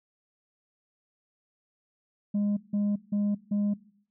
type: tone bursts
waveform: sine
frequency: 205.1 Hz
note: G#3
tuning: 21 cents flat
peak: -21 dBFS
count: 4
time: 2.34-3.74 s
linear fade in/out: 10 ms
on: 230 ms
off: 160 ms
effects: noise-tail reverb RT60 0.6 s tail -21 dB re dry + tanh soft clip ceiling -23 dBFS